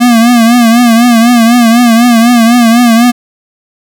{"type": "tone with vibrato", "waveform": "square", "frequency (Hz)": 235.1, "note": "A#3", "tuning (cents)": 15, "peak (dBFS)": -3, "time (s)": [0, 3.12], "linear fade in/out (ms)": 20, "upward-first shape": "triangle", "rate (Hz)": 4, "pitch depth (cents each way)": 96, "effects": []}